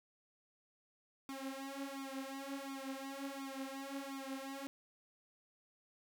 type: tone with flanger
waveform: sawtooth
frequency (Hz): 272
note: C#4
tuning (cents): -33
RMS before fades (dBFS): -45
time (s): 1.29-4.67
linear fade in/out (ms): 0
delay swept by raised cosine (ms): 0.85 to 6.35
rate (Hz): 1.4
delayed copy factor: +1
effects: none